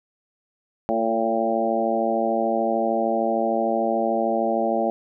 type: harmonic tone with a mistuned harmonic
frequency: 113.3 Hz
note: A#2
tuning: 49 cents flat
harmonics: 2 / 3 / 4 / 5 / 6 / 7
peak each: -27 / -28 / -30 / -25 / -25 / -27 dBFS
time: 0.89-4.9 s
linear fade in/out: 0 ms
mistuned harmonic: 4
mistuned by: -23 cents
effects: none